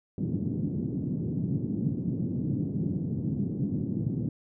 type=band-pass noise; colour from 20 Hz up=pink; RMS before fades=-30 dBFS; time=0.18-4.29 s; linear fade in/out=2 ms; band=120 to 280 Hz; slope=24 dB/octave; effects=none